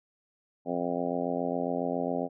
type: harmonic tone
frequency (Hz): 87.31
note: F2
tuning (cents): 0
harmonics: 2 / 3 / 4 / 5 / 6 / 7 / 8 / 9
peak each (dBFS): -38 / -33 / -39 / -36 / -36 / -35 / -37 / -39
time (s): 0.65-2.29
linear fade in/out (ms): 50
effects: none